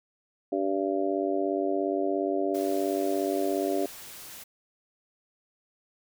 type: harmonic tone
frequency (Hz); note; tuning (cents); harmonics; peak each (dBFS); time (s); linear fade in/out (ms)
97.1; G2; -16; 3 / 4 / 5 / 6 / 7; -30 / -29 / -39 / -32 / -32; 0.52-3.86; 5
type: noise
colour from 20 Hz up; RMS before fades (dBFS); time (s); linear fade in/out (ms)
white; -44; 2.54-4.44; 10
effects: none